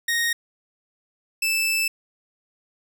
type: tone pair in turn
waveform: sawtooth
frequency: 1864.7 / 2637 Hz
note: A#6 / E7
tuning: 0 / 0 cents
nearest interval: tritone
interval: 600 cents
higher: second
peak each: -17 dBFS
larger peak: neither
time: 0.08-0.33 / 1.42-1.88 s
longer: second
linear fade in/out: 5 ms
effects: none